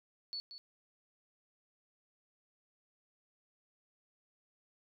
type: tone with echo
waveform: sine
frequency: 4435 Hz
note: C#8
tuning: in tune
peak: -38 dBFS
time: 0.33-0.4 s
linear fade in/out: 0 ms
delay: 180 ms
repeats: 1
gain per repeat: -9 dB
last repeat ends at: 0.58 s
effects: none